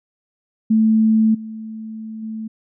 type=tone with level steps; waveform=sine; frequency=220 Hz; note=A3; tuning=in tune; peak=-11 / -28 / -25 dBFS; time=0.7-2.48 s; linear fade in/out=10 ms; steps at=1.34 / 2.22 s; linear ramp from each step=10 ms; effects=none